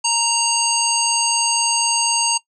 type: harmonic tone with a mistuned harmonic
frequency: 928 Hz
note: A#5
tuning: 8 cents flat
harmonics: 1 / 3 / 5 / 7 / 9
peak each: -22 / -22 / -22 / -22 / -22 dBFS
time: 0.04-2.38 s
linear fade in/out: 10 ms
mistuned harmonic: 9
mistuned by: -20 cents
effects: noise-tail reverb RT60 0.1 s tail -20 dB re dry